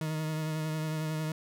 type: tone with vibrato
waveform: 40% pulse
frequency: 156.3 Hz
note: D#3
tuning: 8 cents sharp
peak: -30 dBFS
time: 0.01-1.32 s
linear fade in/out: 2 ms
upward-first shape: triangle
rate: 11 Hz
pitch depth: 28 cents each way
effects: none